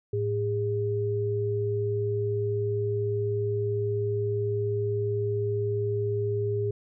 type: tone pair together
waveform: sine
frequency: 108.54 / 407.2 Hz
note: A2 / G#4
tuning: -23 / -34 cents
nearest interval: octave + major seventh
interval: 2289 cents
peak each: -28 / -27 dBFS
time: 0.13-6.71 s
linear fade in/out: 5 ms
effects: none